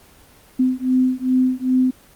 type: beating tone pair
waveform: sine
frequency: 255.1 / 257.6 Hz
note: C4 / C4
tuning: -44 / -27 cents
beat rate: 2.5 Hz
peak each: -18 dBFS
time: 0.59-1.91 s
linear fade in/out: 10 ms
effects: pink hiss -49 dBFS RMS until 2.15 s + Opus 24 kbps